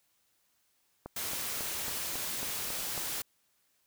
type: click train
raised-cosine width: 1 ms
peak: -26 dBFS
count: 8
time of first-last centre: 1.06-2.978 s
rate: 3.65 Hz
type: noise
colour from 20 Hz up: white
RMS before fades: -36 dBFS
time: 1.16-3.22 s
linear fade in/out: 5 ms
effects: white hiss -73 dBFS RMS until 3.86 s